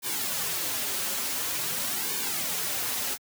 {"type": "noise with flanger", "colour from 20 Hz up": "white", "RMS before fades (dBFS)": -30, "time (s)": [0.02, 3.18], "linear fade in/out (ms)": 50, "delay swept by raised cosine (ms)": [1.5, 6.5], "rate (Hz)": 0.47, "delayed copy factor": -0.75, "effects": ["high-pass 100 Hz 12 dB/octave"]}